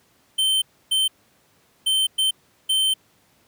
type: tone bursts at uneven times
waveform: square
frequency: 3101 Hz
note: G7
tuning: 19 cents flat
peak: -18 dBFS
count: 5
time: 0.38-0.62 / 0.91-1.08 / 1.86-2.07 / 2.18-2.31 / 2.69-2.94 s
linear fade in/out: 10 ms
effects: pink hiss -60 dBFS RMS until 3.47 s + high-pass 100 Hz 12 dB/octave